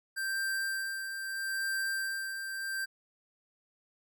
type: tone with tremolo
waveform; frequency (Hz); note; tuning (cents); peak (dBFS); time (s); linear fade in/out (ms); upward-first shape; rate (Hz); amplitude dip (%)
square; 1574; G6; +7; -31; 0.16-2.86; 20; sine; 0.77; 50
effects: none